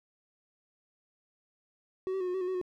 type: tone with pitch steps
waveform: triangle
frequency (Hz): 375.6 / 383.6 / 365 / 360.5 / 379 / 361.5 / 374.3 / 363.2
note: F#4 / G4 / F#4 / F#4 / F#4 / F#4 / F#4 / F#4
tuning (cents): +26 / -37 / -24 / -45 / +42 / -40 / +20 / -32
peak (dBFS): -28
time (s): 2.07-2.614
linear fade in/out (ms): 0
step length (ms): 68
effects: none